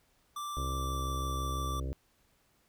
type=tone with pitch glide; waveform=square; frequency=1174.7 to 1166.6 Hz; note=D6 to D6; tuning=0 to -12 cents; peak=-37 dBFS; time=0.36-1.8 s; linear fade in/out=5 ms; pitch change=-12 cents; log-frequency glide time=0.59-1.05 s
type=harmonic tone; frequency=66 Hz; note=C2; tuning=16 cents sharp; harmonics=1 / 2 / 4 / 5 / 6 / 7 / 8 / 9; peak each=-34 / -40 / -46 / -48 / -50 / -51 / -52 / -53 dBFS; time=0.57-1.93 s; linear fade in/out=0 ms
effects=pink hiss -70 dBFS RMS until 2.68 s